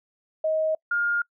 sine tone pair in turn, 630 / 1414.3 Hz, D#5 / F6, +21 / +21 cents, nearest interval octave + major second, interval 1400 cents, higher second, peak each -21 dBFS, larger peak neither, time 0.44-0.75 / 0.91-1.22 s, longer neither, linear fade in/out 5 ms, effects noise-tail reverb RT60 0.1 s tail -26 dB re dry

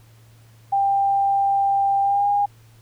sine tone with pitch glide, 792 to 812.9 Hz, G5 to G#5, +18 to -37 cents, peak -16 dBFS, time 0.72-2.46 s, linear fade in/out 10 ms, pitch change +45 cents, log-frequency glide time 2.02-2.28 s, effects added 113 Hz sine -48 dBFS peak until 2.81 s + pink hiss -57 dBFS RMS until 2.81 s

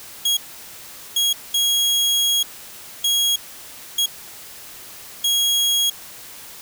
sawtooth tone bursts at uneven times, 3300 Hz, G#7, 12 cents flat, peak -13 dBFS, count 6, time 0.25-0.37 / 1.16-1.33 / 1.54-2.43 / 3.04-3.36 / 3.98-4.06 / 5.24-5.9 s, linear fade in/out 5 ms, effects white hiss -39 dBFS RMS until 6.61 s

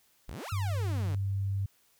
sawtooth exponential two-way sweep, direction up then down, 33.05 to 1421 to 132.3 Hz, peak -35 dBFS, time 0.28-1.15 s, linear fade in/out 0 ms, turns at 0.5 s
sine tone, 98.2 Hz, G2, 4 cents sharp, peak -28 dBFS, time 0.52-1.66 s, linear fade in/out 5 ms
effects white hiss -67 dBFS RMS until 1.99 s

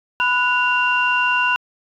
sine tone cluster, 995 / 1469 / 2770 Hz, B5 / F#6 / F7, +13 / -13 / -15 cents, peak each -19 dBFS, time 0.2-1.56 s, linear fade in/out 0 ms, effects tanh soft clip ceiling -6 dBFS

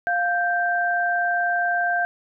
sine tone pair together, 702.2 / 1570 Hz, F5 / G6, +9 / +2 cents, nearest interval octave + major second, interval 1393 cents, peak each -22 dBFS, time 0.07-2.05 s, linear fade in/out 0 ms, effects none

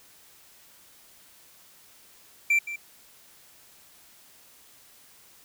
triangle tone with echo, 2349 Hz, D7, in tune, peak -17 dBFS, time 2.5-2.59 s, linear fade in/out 5 ms, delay 170 ms, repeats 1, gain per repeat -13 dB, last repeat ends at 2.76 s, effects white hiss -55 dBFS RMS until 5.44 s

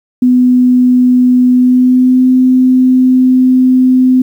sine tone with pitch glide, 250 to 255.8 Hz, B3 to C4, +21 to -39 cents, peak -4 dBFS, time 0.22-4.22 s, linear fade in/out 5 ms, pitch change +40 cents, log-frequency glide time 1.52-2.28 s, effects 7-bit

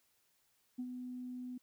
sine tone with ADSR envelope, 250 Hz, B3, 21 cents sharp, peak -35 dBFS, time 0.78-1.58 s, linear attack 15 ms, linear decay 60 ms, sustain -6 dB, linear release 7 ms, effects tanh soft clip ceiling -33 dBFS + white hiss -75 dBFS RMS until 1.62 s

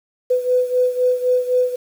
sine beating tone pair, 499.5 / 503.4 Hz, B4 / B4, +20 / +33 cents, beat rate 3.9 Hz, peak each -16 / -20 dBFS, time 0.3-1.76 s, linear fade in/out 10 ms, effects 7-bit

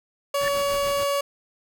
30% pulse tone, 565 Hz, C#5, 33 cents sharp, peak -19 dBFS, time 0.34-1.21 s, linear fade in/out 5 ms
sine tone with exponential growth, 1760 Hz, A6, in tune, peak -21 dBFS, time 0.36-0.48 s, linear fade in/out 0 ms, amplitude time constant 24 ms
pink noise with tremolo, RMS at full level -36 dBFS, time 0.4-1.04 s, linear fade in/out 10 ms, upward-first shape sine, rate 6.8 Hz, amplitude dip 70%
effects none

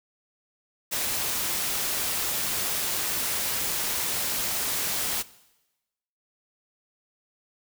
white noise, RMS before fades -28 dBFS, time 0.91-5.23 s, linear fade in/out 20 ms, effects noise-tail reverb RT60 1.0 s tail -19 dB re dry

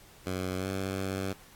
10% pulse tone with pitch glide, 92.5 to 95.82 Hz, F#2 to G2, 0 to -39 cents, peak -23 dBFS, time 0.26-1.33 s, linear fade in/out 5 ms, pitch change +61 cents, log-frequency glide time 0.57-0.67 s, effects pink hiss -55 dBFS RMS until 1.55 s + AAC 64 kbps

